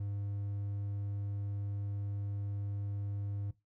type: tone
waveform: triangle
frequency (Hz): 101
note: G#2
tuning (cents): -48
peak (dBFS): -33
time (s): 0-3.51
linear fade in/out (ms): 5
effects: noise-tail reverb RT60 0.2 s tail -17 dB re dry